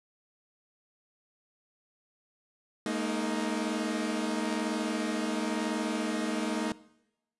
sawtooth chord, Ab suspended second, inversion none, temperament equal with one note detuned, 212.1 / 233.1 / 311.1 Hz, Ab3 / Bb3 / Eb4, +37 / 0 / 0 cents, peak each -30 dBFS, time 2.86-6.72 s, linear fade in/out 2 ms, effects noise-tail reverb RT60 0.9 s tail -20 dB re dry + resampled to 24000 Hz

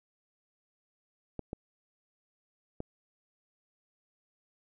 clicks, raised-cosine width 2 ms, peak -23 dBFS, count 3, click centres 1.393 / 1.531 / 2.804 s, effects none

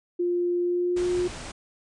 sine tone with pitch glide, 351.4 to 357.3 Hz, F4 to F4, +11 to +40 cents, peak -22 dBFS, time 0.19-1.28 s, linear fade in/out 10 ms, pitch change +29 cents, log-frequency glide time 0.61-1.08 s
pink low-pass noise, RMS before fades -38 dBFS, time 0.96-1.52 s, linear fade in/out 10 ms, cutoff 9500 Hz, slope 96 dB/octave
effects none

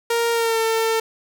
sawtooth tone with pitch glide, 466.2 to 449.3 Hz, A#4 to A4, 0 to +36 cents, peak -14 dBFS, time 0.1-1 s, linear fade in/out 5 ms, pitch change -64 cents, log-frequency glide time 0.32-0.59 s, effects none

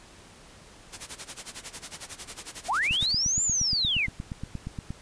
white noise with tremolo, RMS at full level -36 dBFS, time 0.92-3.12 s, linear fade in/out 20 ms, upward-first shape sine, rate 11 Hz, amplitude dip 100%
sine linear two-way sweep, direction up then down, 612 to 7330 to 1954 Hz, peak -23 dBFS, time 2.68-4.07 s, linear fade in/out 20 ms, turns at 3.43 s
click train, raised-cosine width 5 ms, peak -21 dBFS, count 18, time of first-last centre 2.91-4.905 s, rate 8.52 Hz
effects pink hiss -51 dBFS RMS until 5.01 s + resampled to 22050 Hz

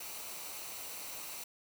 white noise with comb filter, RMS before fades -44 dBFS, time 0-1.44 s, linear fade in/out 5 ms, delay 0.59 ms, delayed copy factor -0.5, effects none

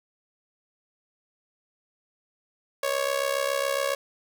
sawtooth tone with amplitude modulation, 554.4 Hz, C#5, in tune, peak -17 dBFS, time 2.83-3.95 s, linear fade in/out 5 ms, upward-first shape sine, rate 67.2 Hz, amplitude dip 80%, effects none

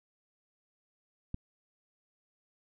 click, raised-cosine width 5 ms, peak -23 dBFS, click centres 1.344 s, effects none

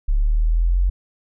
sine linear sweep, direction up, 34.65 to 46.26 Hz, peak -14 dBFS, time 0.08-0.9 s, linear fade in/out 10 ms, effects none

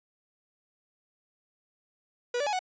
45% pulse tone with pitch steps, 486 / 579 / 838 / 740 Hz, B4 / D5 / G#5 / F#5, -28 / -25 / +15 / 0 cents, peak -27 dBFS, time 2.34-2.592 s, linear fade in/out 5 ms, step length 63 ms, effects resampled to 16000 Hz + 11-bit

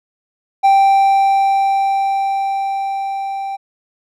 triangle tone with level ramp, 784 Hz, G5, in tune, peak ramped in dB -5 to -19 dBFS, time 0.63-3.57 s, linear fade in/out 20 ms, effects none

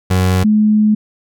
30% pulse / sine tone pair in turn, 92.5 / 213 Hz, F#2 / G#3, 0 / +44 cents, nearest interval octave + major second, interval 1444 cents, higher second, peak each -8 dBFS, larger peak neither, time 0.1-0.44 / 0.44-0.95 s, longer second, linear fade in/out 10 ms, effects none

